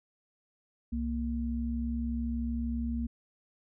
sine tone pair together, 65.6 / 233.3 Hz, C2 / A#3, +5 / +2 cents, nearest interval octave + minor seventh, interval 2197 cents, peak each -33 / -32 dBFS, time 0.92-3.07 s, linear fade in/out 10 ms, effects none

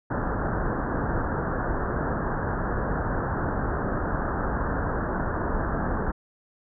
pink low-pass noise, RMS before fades -27 dBFS, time 0.1-6.12 s, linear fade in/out 10 ms, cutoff 1700 Hz, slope 96 dB/octave, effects none

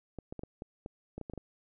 clicks, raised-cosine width 2 ms, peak -27 dBFS, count 11, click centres 0.187 / 0.325 / 0.393 / 0.435 / 0.621 / 0.861 / 1.18 / 1.213 / 1.298 / 1.336 / 1.377 s, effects none

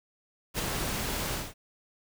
pink noise with ADSR envelope, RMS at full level -28 dBFS, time 0.54-1.54 s, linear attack 50 ms, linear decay 6 ms, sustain -4 dB, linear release 200 ms, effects none

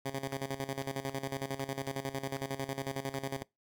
10% pulse tone with tremolo, 135.9 Hz, C#3, 34 cents flat, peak -25 dBFS, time 0.05-3.43 s, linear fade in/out 10 ms, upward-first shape square, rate 11 Hz, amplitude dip 75%, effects noise-tail reverb RT60 0.2 s tail -23 dB re dry

